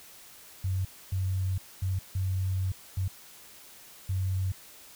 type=tone bursts at uneven times; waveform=sine; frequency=94.2 Hz; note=F#2; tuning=32 cents sharp; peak=-26 dBFS; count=6; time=0.64-0.85 / 1.12-1.58 / 1.82-1.99 / 2.15-2.72 / 2.97-3.08 / 4.09-4.52 s; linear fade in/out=5 ms; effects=white hiss -51 dBFS RMS until 4.95 s